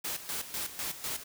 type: noise with tremolo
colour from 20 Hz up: white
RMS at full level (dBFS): -35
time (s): 0.04-1.24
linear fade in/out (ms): 10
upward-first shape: square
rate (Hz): 4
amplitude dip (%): 70
effects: none